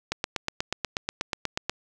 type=click train; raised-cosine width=0.2 ms; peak=-9 dBFS; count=14; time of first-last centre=0.12-1.696 s; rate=8.25 Hz; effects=none